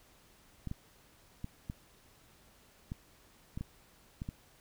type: clicks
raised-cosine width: 5 ms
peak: -26 dBFS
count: 9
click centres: 0.673 / 0.714 / 1.444 / 1.699 / 2.919 / 3.575 / 3.61 / 4.219 / 4.289 s
effects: pink hiss -63 dBFS RMS until 4.6 s